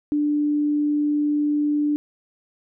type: tone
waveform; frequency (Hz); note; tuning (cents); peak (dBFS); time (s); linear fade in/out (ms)
sine; 295.3; D4; +10; -18; 0.12-1.96; 0
effects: none